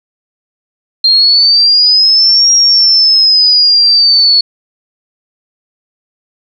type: exponential two-way sweep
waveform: sine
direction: up then down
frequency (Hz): 4178 to 5640 to 4386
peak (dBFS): -4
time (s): 1.04-4.41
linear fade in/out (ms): 5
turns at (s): 2.52
effects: none